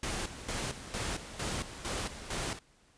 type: noise with tremolo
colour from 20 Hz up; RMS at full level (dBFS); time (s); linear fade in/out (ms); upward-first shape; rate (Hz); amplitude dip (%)
pink; -35; 0.03-2.59; 2; square; 2.2; 70
effects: pink hiss -65 dBFS RMS until 2.97 s + resampled to 22050 Hz